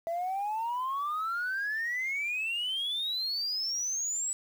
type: exponential sweep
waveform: sine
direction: up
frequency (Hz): 659.3 to 7902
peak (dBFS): -28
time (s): 0.07-4.33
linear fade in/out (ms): 0
effects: tanh soft clip ceiling -27 dBFS + 9-bit

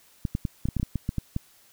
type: clicks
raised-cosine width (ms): 5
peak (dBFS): -14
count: 12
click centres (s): 0.252 / 0.351 / 0.452 / 0.655 / 0.687 / 0.767 / 0.798 / 0.83 / 0.957 / 1.091 / 1.183 / 1.364
effects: white hiss -58 dBFS RMS until 1.72 s

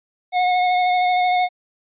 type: tone with vibrato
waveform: square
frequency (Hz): 726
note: F#5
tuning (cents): -33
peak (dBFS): -16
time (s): 0.32-1.49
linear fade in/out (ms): 50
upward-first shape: sine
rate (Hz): 13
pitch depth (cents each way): 16
effects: resampled to 8000 Hz

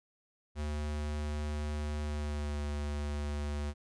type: tone with pitch glide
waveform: square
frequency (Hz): 74.7 to 73.2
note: D2 to D2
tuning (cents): +30 to -5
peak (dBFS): -34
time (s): 0.55-3.74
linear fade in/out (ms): 50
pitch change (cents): -35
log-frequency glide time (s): 2.04-2.6
effects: resampled to 22050 Hz

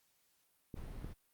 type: clicks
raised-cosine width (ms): 3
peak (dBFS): -32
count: 2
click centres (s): 0.742 / 1.045
type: noise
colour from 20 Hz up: brown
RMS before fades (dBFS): -46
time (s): 0.75-1.14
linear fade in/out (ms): 20
effects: white hiss -75 dBFS RMS until 1.33 s + Opus 48 kbps

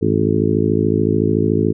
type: harmonic tone with a mistuned harmonic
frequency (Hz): 53.7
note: A1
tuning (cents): -41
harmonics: 2 / 3 / 4 / 5 / 6 / 7 / 8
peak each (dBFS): -21 / -21 / -21 / -21 / -21 / -21 / -21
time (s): 0.01-1.73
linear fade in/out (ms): 20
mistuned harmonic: 2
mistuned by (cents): -110
effects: none

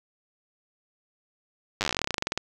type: slowing click train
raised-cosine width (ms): 0.2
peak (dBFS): -9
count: 23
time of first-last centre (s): 1.81-2.376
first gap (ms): 9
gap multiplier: 1.09
effects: none

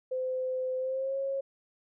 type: tone with pitch glide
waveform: sine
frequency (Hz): 514 to 544.6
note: C5 to C#5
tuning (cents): -31 to -31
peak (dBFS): -29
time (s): 0.11-1.41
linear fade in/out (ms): 10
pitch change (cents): +100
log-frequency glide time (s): 0.78-1.17
effects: none

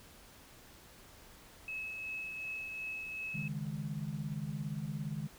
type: tone with tremolo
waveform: sine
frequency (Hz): 2583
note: E7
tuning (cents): -36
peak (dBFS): -37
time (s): 1.68-3.48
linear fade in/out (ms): 2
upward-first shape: triangle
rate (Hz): 2.7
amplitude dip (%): 35
type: chord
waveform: sine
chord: C# suspended second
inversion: none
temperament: just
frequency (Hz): 138.59 / 155.92 / 207.9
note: C#3 / D#3 / G#3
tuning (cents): 0 / +4 / +2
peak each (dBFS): -41 / -39 / -42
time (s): 3.34-5.28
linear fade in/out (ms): 10
effects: pink hiss -57 dBFS RMS until 5.38 s

